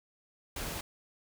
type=noise; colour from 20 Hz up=pink; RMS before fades=-38 dBFS; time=0.56-0.81 s; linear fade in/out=5 ms; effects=none